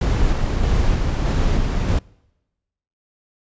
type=noise with tremolo; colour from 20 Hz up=brown; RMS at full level=-17 dBFS; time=0.01-1.99 s; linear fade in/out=5 ms; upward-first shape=square; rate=1.6 Hz; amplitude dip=25%; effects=noise-tail reverb RT60 1.0 s tail -26 dB re dry + resampled to 16000 Hz